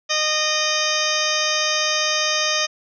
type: harmonic tone with a mistuned harmonic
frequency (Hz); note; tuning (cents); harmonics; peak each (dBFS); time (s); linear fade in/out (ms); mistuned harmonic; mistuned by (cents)
615; D#5; -20; 1 / 2 / 3 / 4 / 5 / 6 / 8 / 9 / 10; -27 / -27 / -27 / -27 / -27 / -27 / -27 / -27 / -27; 0.09-2.67; 20; 10; +25
effects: none